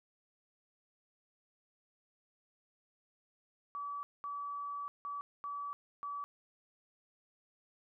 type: tone bursts at uneven times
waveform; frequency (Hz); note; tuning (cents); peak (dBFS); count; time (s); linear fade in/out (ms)
sine; 1147; D6; -41; -38; 5; 3.75-4.03 / 4.24-4.88 / 5.05-5.21 / 5.44-5.73 / 6.03-6.24; 0
effects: none